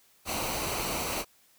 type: noise with comb filter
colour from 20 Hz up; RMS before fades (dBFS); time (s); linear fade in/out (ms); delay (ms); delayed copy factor
pink; -32; 0.25-1.25; 50; 0.58; -0.55
effects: white hiss -63 dBFS RMS until 1.58 s